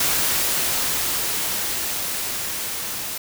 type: noise with level ramp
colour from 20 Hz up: white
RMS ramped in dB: -20 to -29 dBFS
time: 0-3.18 s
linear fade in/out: 5 ms
effects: none